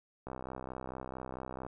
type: click train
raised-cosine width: 1 ms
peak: -27 dBFS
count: 91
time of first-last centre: 0.27-1.665 s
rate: 64.5 Hz
effects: none